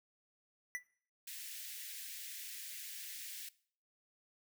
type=tone with exponential decay; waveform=square; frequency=1975.5 Hz; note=B6; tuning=in tune; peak=-34 dBFS; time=0.75-0.83 s; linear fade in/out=0 ms; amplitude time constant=16 ms
type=high-pass noise; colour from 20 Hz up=white; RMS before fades=-47 dBFS; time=1.27-3.49 s; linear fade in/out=5 ms; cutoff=1700 Hz; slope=48 dB/octave
effects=noise-tail reverb RT60 0.5 s tail -20 dB re dry